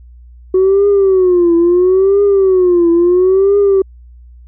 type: tone with vibrato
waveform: sine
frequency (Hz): 370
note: F#4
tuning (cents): 0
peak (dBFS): -5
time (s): 0.54-3.82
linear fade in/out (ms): 5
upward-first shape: triangle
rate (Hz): 0.74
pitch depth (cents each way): 170
effects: tanh soft clip ceiling -4 dBFS + added 60 Hz sine -35 dBFS peak until 4.47 s